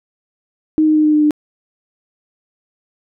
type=tone with pitch steps; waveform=sine; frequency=311.1 / 308.8 / 306.5 / 304.2 / 301.9 / 299.6 Hz; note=D#4 / D#4 / D#4 / D#4 / D4 / D4; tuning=0 / -13 / -26 / -39 / +48 / +35 cents; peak=-9 dBFS; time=0.78-1.308 s; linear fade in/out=0 ms; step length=88 ms; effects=none